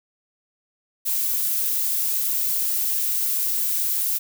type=noise; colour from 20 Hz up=violet; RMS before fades=-23 dBFS; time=1.05-4.19 s; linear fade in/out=20 ms; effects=none